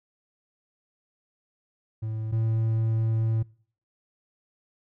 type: tone pair in turn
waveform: triangle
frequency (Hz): 110 / 111.92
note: A2 / A2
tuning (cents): 0 / +30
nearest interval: unison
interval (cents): 30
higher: second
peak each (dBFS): -26 / -20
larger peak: second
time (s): 2.02-2.32 / 2.32-3.43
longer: second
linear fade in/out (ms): 10
effects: noise-tail reverb RT60 0.5 s tail -24 dB re dry